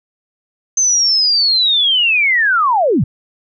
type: linear sweep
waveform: sine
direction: down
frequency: 6272 to 91.6 Hz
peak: -10 dBFS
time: 0.77-3.04 s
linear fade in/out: 5 ms
effects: none